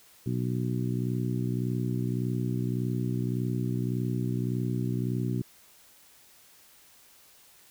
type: harmonic tone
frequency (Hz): 61.74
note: B1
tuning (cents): 0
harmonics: 2 / 3 / 4 / 5 / 6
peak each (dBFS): -29 / -33 / -35 / -37 / -39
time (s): 0.26-5.42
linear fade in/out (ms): 5
effects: white hiss -57 dBFS RMS until 7.7 s

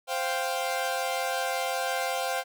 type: chord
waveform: sawtooth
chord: C suspended fourth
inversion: none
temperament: equal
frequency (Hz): 523.3 / 698.5 / 784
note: C5 / F5 / G5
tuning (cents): 0 / 0 / 0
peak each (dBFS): -28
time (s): 0.07-2.44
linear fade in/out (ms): 50
effects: none

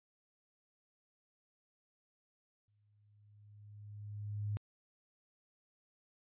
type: tone with exponential growth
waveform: sine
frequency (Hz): 103.83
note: G#2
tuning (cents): 0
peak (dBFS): -33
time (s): 2.68-4.57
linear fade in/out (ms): 0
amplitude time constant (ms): 410
effects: resampled to 8000 Hz

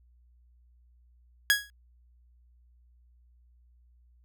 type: tone with exponential decay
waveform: sawtooth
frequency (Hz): 1661.2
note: G#6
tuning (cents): 0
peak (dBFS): -13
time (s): 1.5-1.7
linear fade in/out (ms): 0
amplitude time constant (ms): 42
effects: added 60 Hz sine -58 dBFS peak until 4.24 s

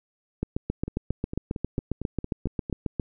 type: two click trains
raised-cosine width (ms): 3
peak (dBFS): -19 / -13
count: 9 / 20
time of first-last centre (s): 0.88-2.698 / 0.43-2.998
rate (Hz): 4.4 / 7.4
effects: none

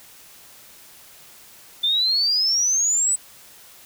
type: exponential sweep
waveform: sine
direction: up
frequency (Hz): 3529 to 8140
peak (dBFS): -17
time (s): 1.83-3.16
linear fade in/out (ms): 10
effects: white hiss -47 dBFS RMS until 3.85 s

